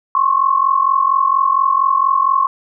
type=tone pair together; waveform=sine; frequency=1062 / 1106.3 Hz; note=C6 / C#6; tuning=+25 / -4 cents; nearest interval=minor second; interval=71 cents; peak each=-14 dBFS; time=0.15-2.47 s; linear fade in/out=2 ms; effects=none